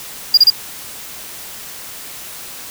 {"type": "tone bursts", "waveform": "triangle", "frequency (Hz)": 4827, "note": "D8", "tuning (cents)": 47, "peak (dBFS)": -3, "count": 3, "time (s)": [0.34, 0.502], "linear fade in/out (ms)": 5, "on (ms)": 34, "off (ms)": 30, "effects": ["white hiss -32 dBFS RMS until 2.7 s"]}